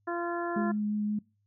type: harmonic tone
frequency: 344.4 Hz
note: F4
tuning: 24 cents flat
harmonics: 1 / 2 / 3 / 4 / 5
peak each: -33 / -36 / -38 / -39 / -40 dBFS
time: 0.07-0.72 s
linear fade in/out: 10 ms
type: tone with vibrato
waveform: sine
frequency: 209.6 Hz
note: G#3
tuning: 16 cents sharp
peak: -27 dBFS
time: 0.56-1.19 s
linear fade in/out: 5 ms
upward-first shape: sine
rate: 5.7 Hz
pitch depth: 8 cents each way
type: tone with exponential decay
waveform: sine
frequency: 392 Hz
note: G4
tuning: in tune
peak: -36 dBFS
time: 0.57-0.81 s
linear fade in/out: 5 ms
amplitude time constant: 51 ms
effects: noise-tail reverb RT60 0.3 s tail -24 dB re dry + added 102 Hz sine -70 dBFS peak until 1.46 s